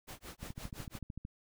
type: noise with tremolo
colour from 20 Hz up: pink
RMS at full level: -46 dBFS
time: 0.07-0.99 s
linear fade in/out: 20 ms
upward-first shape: sine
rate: 5.8 Hz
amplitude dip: 100%
type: click train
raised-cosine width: 5 ms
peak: -30 dBFS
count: 12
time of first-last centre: 0.43-1.251 s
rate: 13.4 Hz
effects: none

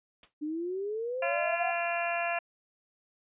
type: noise with exponential decay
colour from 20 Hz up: white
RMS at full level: -47 dBFS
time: 0.23-0.34 s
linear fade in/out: 1 ms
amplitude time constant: 22 ms
type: exponential sweep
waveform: sine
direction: up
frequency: 293.7 to 760 Hz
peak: -31 dBFS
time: 0.41-1.72 s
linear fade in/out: 20 ms
type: harmonic tone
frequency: 342.7 Hz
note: F4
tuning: 33 cents flat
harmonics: 2 / 3 / 4 / 5 / 6 / 7 / 8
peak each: -31 / -39 / -40 / -37 / -46 / -37 / -37 dBFS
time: 1.22-2.39 s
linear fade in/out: 5 ms
effects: resampled to 8000 Hz

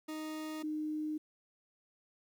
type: tone pair in turn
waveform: 40% pulse / sine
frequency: 310.9 / 306.6 Hz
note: D#4 / D#4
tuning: -1 / -25 cents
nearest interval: unison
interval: 24 cents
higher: first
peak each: -38 / -34 dBFS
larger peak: second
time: 0.08-0.63 / 0.63-1.18 s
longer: neither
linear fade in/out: 10 ms
effects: 11-bit

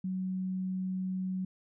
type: tone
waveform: sine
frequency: 186.6 Hz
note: F#3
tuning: 15 cents sharp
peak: -31 dBFS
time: 0.04-1.45 s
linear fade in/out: 5 ms
effects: none

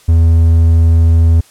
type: tone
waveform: triangle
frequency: 82.41 Hz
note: E2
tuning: in tune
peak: -3 dBFS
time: 0.08-1.41 s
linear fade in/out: 10 ms
effects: white hiss -45 dBFS RMS until 1.5 s + low-pass 11000 Hz 12 dB/octave

